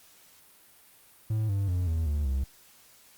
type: tone with pitch steps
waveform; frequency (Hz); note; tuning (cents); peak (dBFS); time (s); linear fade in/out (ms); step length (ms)
triangle; 109.1 / 98.9 / 89.65 / 81.26 / 73.66 / 66.77; A2 / G2 / F2 / E2 / D2 / C2; -14 / +16 / +46 / -24 / +6 / +36; -23; 1.3-2.44; 5; 190
effects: white hiss -57 dBFS RMS until 3.17 s + Opus 48 kbps